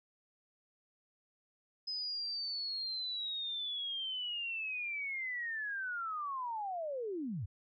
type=linear sweep; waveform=sine; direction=down; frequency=5070 to 81 Hz; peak=-36 dBFS; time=1.87-7.46 s; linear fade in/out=10 ms; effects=none